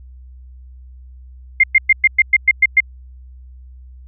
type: tone bursts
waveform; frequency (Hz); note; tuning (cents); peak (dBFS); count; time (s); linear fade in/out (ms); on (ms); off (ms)
sine; 2110; C7; +14; -6; 9; 1.6-2.804; 5; 36; 110
effects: added 63 Hz sine -36 dBFS peak until 4.07 s